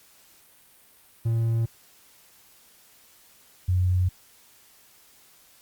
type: tone pair in turn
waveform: triangle / sine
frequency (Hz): 114.5 / 91.01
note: A#2 / F#2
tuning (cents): -31 / -28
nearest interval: major third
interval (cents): 397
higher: first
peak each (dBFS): -19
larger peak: neither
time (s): 1.25-1.66 / 3.68-4.09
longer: neither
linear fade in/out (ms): 10
effects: white hiss -56 dBFS RMS until 5.61 s + Opus 48 kbps